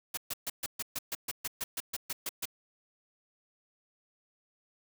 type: noise bursts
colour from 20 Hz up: white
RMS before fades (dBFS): -35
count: 15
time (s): 0.14-2.455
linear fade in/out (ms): 5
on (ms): 33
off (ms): 130
effects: none